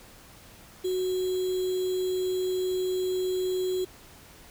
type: tone with sample-and-hold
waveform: sine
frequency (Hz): 369.4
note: F#4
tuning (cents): -3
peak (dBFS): -25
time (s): 0.84-3.85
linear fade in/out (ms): 10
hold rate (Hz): 3675
effects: pink hiss -51 dBFS RMS until 4.5 s